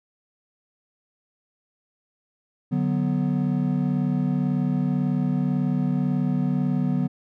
triangle chord, B minor, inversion first, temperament equal, 146.83 / 185 / 246.9 Hz, D3 / F#3 / B3, 0 / 0 / 0 cents, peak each -23 dBFS, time 2.71-7.08 s, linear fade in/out 20 ms, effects none

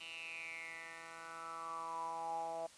10% pulse tone with band-pass filter sweep, 164.81 Hz, E3, in tune, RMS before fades -45 dBFS, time 0-2.67 s, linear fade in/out 10 ms, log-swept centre 3000 to 690 Hz, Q 8.4, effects white hiss -60 dBFS RMS until 2.77 s + resampled to 22050 Hz

